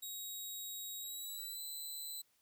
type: tone with pitch glide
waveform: 10% pulse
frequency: 3800 to 4012 Hz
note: A#7 to B7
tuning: +33 to +26 cents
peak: -36 dBFS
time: 0.02-2.22 s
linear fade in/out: 10 ms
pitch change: +93 cents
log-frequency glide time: 0.98-1.6 s
effects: white hiss -75 dBFS RMS until 2.41 s